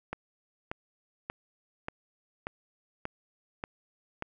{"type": "click train", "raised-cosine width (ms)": 0.5, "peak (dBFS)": -19, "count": 8, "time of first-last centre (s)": [0.13, 4.224], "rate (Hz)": 1.71, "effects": []}